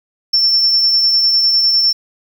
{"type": "tone with tremolo", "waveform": "triangle", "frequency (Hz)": 5390, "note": "E8", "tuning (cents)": 38, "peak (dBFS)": -5, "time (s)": [0.33, 1.93], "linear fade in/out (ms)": 10, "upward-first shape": "sine", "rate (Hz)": 9.9, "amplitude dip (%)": 40, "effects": ["tanh soft clip ceiling -7 dBFS", "7-bit"]}